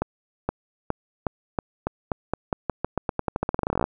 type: accelerating click train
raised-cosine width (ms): 1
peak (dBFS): -9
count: 30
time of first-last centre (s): 0.02-3.841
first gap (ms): 470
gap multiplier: 0.88
effects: none